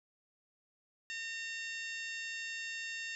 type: harmonic tone with a mistuned harmonic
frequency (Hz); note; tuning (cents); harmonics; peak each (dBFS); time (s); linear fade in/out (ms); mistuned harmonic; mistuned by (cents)
912; A#5; -38; 2 / 3 / 4 / 5 / 6 / 7 / 8; -42 / -43 / -49 / -53 / -52 / -55 / -53; 1.1-3.15; 0; 6; -47
effects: none